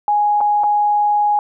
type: tone with dropouts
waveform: sine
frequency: 830.6 Hz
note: G#5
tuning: in tune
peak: -12 dBFS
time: 0.08-1.39 s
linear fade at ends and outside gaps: 1 ms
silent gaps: 0.406-0.411 / 0.636-0.64 s
effects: none